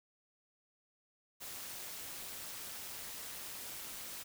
white noise with amplitude modulation, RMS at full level -43 dBFS, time 1.4-4.24 s, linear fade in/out 20 ms, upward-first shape sine, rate 200 Hz, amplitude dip 60%, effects none

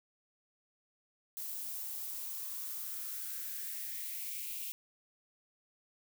violet noise with high-pass filter sweep, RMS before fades -41 dBFS, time 1.37-4.72 s, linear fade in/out 0 ms, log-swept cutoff 640 to 2700 Hz, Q 4.2, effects none

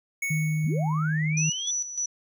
square tone with exponential decay, 2217 Hz, C#7, in tune, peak -26 dBFS, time 0.22-1.37 s, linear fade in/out 5 ms, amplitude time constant 250 ms
sine tone, 155.56 Hz, D#3, in tune, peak -23 dBFS, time 0.3-1.5 s, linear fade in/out 10 ms
sine linear sweep, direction up, 110 to 3515 Hz, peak -30 dBFS, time 0.64-1.71 s, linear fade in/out 5 ms
sine tone with tremolo, 5920 Hz, F#8, in tune, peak -25 dBFS, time 1.37-2.06 s, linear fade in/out 5 ms, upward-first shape square, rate 3.3 Hz, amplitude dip 65%
effects none

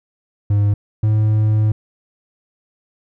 triangle tone pair in turn, 102.5 / 107.6 Hz, G#2 / A2, -22 / -38 cents, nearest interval minor second, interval 84 cents, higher second, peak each -10 dBFS, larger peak neither, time 0.5-0.74 / 1.03-1.72 s, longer second, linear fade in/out 5 ms, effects none

